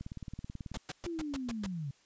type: click train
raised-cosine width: 5 ms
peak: -29 dBFS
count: 15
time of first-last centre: 0.01-0.771 s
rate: 18.4 Hz
type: noise bursts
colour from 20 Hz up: pink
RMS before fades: -40 dBFS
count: 7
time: 0.74-1.663 s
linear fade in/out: 2 ms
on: 29 ms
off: 120 ms
type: linear sweep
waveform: sine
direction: down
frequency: 350.6 to 131.2 Hz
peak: -35 dBFS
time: 1.06-1.91 s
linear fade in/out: 5 ms
effects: white hiss -66 dBFS RMS until 2.05 s + resampled to 16000 Hz